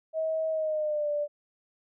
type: tone with pitch glide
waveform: sine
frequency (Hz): 638 to 588.4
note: D#5 to D5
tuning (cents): +43 to +3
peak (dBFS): -26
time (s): 0.13-1.28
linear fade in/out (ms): 50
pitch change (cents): -140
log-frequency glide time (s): 0.5-1.1
effects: none